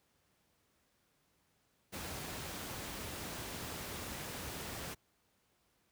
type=noise; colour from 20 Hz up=pink; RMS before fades=-43 dBFS; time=1.92-4.95 s; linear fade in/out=20 ms; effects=pink hiss -75 dBFS RMS until 5.91 s + high-pass 60 Hz 12 dB/octave